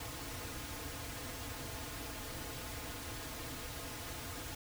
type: noise with comb filter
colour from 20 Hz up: pink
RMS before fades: -44 dBFS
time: 0-4.55 s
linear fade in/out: 5 ms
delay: 5.2 ms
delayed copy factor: -1
effects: none